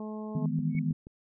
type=harmonic tone; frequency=214.7 Hz; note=A3; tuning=42 cents flat; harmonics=1 / 2 / 3 / 4 / 5; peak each=-36 / -42 / -46 / -48 / -50 dBFS; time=0-0.46 s; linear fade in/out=2 ms
type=chord; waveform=sine; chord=E major seventh; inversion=third; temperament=equal; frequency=155.56 / 164.81 / 207.7 / 246.9 Hz; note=D#3 / E3 / G#3 / B3; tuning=0 / 0 / 0 / 0 cents; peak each=-30 / -33 / -35 / -33 dBFS; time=0.35-0.93 s; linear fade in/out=5 ms
type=click train; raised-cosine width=3 ms; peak=-33 dBFS; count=4; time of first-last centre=0.59-1.069 s; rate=6.26 Hz
type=tone with exponential growth; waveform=sine; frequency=2217 Hz; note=C#7; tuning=in tune; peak=-36 dBFS; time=0.69-0.79 s; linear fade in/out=2 ms; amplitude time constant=20 ms
effects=none